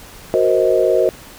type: chord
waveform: sine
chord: C half-diminished seventh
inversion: second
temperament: equal with one note detuned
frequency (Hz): 370 / 466.2 / 523.3 / 630.6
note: Gb4 / Bb4 / C5 / Eb5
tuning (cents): 0 / 0 / 0 / +23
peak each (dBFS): -17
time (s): 0.34-1.09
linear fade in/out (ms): 0
effects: pink hiss -39 dBFS RMS until 1.38 s